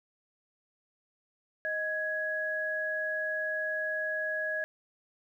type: tone pair together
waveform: sine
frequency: 624.8 / 1668 Hz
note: D#5 / G#6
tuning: +7 / +7 cents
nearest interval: octave + perfect fourth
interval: 1700 cents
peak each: -35 / -31 dBFS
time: 1.65-4.64 s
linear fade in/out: 0 ms
effects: 11-bit